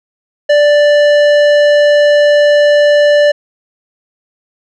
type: tone with tanh clipping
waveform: sine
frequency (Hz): 587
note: D5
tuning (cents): -1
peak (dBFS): -7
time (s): 0.49-3.32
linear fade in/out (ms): 10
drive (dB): 14
effects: none